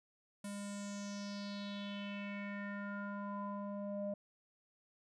square tone with low-pass filter sweep, 202.2 Hz, G#3, 46 cents flat, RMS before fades -43 dBFS, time 0.44-4.14 s, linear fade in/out 5 ms, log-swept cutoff 10000 to 590 Hz, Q 4.6, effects none

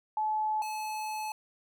sine / square tone pair in turn, 861 / 861 Hz, A5 / A5, -38 / -38 cents, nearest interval unison, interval 0 cents, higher neither, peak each -27 / -34 dBFS, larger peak first, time 0.17-0.62 / 0.62-1.32 s, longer second, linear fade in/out 2 ms, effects none

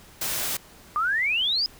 white noise, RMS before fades -28 dBFS, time 0.21-0.57 s, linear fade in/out 5 ms
sine exponential sweep, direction up, 1174.7 to 5110 Hz, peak -21 dBFS, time 0.96-1.66 s, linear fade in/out 0 ms
effects pink hiss -50 dBFS RMS until 1.79 s

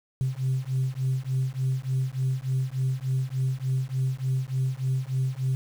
sine beating tone pair, 129.3 / 132.7 Hz, C3 / C3, -20 / +25 cents, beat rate 3.4 Hz, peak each -26 / -26 dBFS, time 0.21-5.55 s, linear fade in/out 0 ms, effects tanh soft clip ceiling -19 dBFS + 8-bit

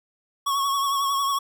square tone with vibrato, 1108 Hz, C#6, 1 cent flat, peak -22 dBFS, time 0.46-1.39 s, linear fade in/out 10 ms, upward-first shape triangle, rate 11 Hz, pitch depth 45 cents each way, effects none

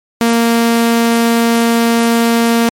sawtooth tone, 232 Hz, A#3, 8 cents flat, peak -5 dBFS, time 0.21-2.69 s, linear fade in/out 0 ms, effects MP3 64 kbps

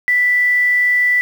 sine tone with quantisation, 1975.5 Hz, B6, in tune, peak -11 dBFS, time 0.08-1.21 s, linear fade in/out 0 ms, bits 6, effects none

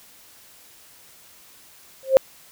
sine tone with exponential growth, 531 Hz, C5, 25 cents sharp, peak -5 dBFS, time 2.03-2.17 s, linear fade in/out 0 ms, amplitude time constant 30 ms, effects white hiss -50 dBFS RMS until 2.51 s

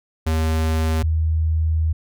square / sine tone pair in turn, 79.7 / 79.7 Hz, D#2 / D#2, +42 / +42 cents, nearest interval unison, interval 0 cents, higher neither, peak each -18 / -16 dBFS, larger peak second, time 0.26-1.03 / 1.03-1.93 s, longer second, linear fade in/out 10 ms, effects none

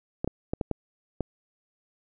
clicks, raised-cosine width 2 ms, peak -14 dBFS, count 6, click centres 0.245 / 0.276 / 0.535 / 0.612 / 0.713 / 1.207 s, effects none

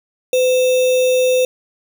sine tone with sample-and-hold, 508 Hz, B4, 49 cents sharp, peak -11 dBFS, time 0.33-1.45 s, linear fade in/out 2 ms, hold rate 3150 Hz, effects none

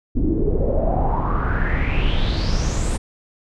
brown noise with low-pass filter sweep, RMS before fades -19 dBFS, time 0.15-2.98 s, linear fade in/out 20 ms, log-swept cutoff 270 to 9100 Hz, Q 6.2, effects none

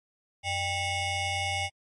25% pulse ring-modulated tone, 698.5 Hz, F5, in tune, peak -21 dBFS, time 0.43-1.7 s, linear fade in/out 50 ms, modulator 1490 Hz, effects MP3 48 kbps

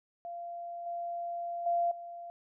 sine tone with level steps, 690 Hz, F5, 21 cents flat, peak -38 / -34 / -26 / -41 dBFS, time 0.25-2.3 s, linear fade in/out 0 ms, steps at 0.86 / 1.66 / 1.91 s, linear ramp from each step 5 ms, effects none

